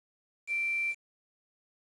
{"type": "tone with quantisation", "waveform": "sine", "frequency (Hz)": 2349, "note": "D7", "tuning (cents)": 0, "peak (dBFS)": -28, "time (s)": [0.47, 0.95], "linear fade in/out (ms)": 50, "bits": 8, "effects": ["resampled to 24000 Hz"]}